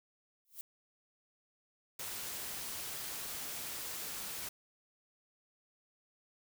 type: noise with exponential growth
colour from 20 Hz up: violet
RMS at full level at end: -41 dBFS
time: 0.45-0.61 s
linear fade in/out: 0 ms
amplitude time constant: 33 ms
type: noise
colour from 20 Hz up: white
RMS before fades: -42 dBFS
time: 1.99-4.49 s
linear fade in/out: 5 ms
effects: none